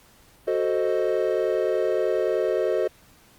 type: chord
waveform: triangle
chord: F# diminished seventh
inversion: none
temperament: equal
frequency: 370 / 440 / 523.3 / 622.3 Hz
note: F#4 / A4 / C5 / Eb5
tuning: 0 / 0 / 0 / 0 cents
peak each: -24 / -24 / -25 / -25 dBFS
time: 0.47-2.88 s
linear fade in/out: 10 ms
effects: pink hiss -55 dBFS RMS until 3.38 s + Opus 48 kbps